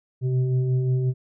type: tone with frequency modulation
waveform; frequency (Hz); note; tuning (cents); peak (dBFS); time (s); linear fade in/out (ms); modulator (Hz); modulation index
sine; 129.3; C3; -20; -19; 0.21-1.14; 50; 253; 0.48
effects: none